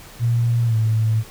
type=tone with pitch glide; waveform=sine; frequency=117.9 to 110.64 Hz; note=A#2 to A2; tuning=+20 to +10 cents; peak=-15 dBFS; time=0.19-1.24 s; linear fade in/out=50 ms; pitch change=-110 cents; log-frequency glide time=0.65-0.76 s; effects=pink hiss -42 dBFS RMS until 1.3 s